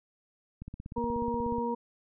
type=click train; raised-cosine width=5 ms; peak=-28 dBFS; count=17; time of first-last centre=0.62-1.584 s; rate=16.6 Hz
type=harmonic tone; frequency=236.4 Hz; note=A#3; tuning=24 cents sharp; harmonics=1 / 2 / 4; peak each=-33 / -33 / -33 dBFS; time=0.96-1.75 s; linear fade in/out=10 ms
effects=none